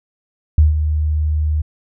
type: tone with ADSR envelope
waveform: sine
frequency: 76.5 Hz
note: D#2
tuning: 29 cents flat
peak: -5 dBFS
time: 0.58-1.62 s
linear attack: 3 ms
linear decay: 150 ms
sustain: -9 dB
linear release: 10 ms
effects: none